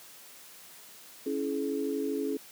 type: chord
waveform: sine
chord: C# minor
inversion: none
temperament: equal with one note detuned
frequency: 277.2 / 329.6 / 425.3 Hz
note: C#4 / E4 / G#4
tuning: 0 / 0 / +41 cents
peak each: -32 / -36 / -32 dBFS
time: 1.26-2.37 s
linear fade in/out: 5 ms
effects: white hiss -51 dBFS RMS until 2.51 s + high-pass 150 Hz 12 dB/octave